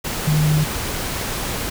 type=tone in noise; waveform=sine; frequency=152.2 Hz; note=D#3; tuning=38 cents flat; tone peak=-14 dBFS; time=0.27-0.64 s; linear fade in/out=10 ms; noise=pink; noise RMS=-25 dBFS; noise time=0.04-1.7 s; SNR=+8 dB; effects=none